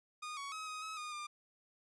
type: tone with pitch steps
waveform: sawtooth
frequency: 1228 / 1119 / 1274 / 1255 / 1283 / 1225 / 1199 Hz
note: D#6 / C#6 / D#6 / D#6 / E6 / D#6 / D6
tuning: -23 / +16 / +41 / +15 / -47 / -27 / +36 cents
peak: -38 dBFS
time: 0.22-1.27 s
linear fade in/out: 10 ms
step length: 150 ms
effects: resampled to 22050 Hz